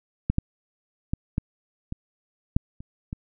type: clicks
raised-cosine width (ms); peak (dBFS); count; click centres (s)
5; -9 / -9 / -12 / -11 / -18 / -6 / -27 / -19; 8; 0.3 / 0.384 / 1.135 / 1.381 / 1.924 / 2.565 / 2.805 / 3.129
effects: none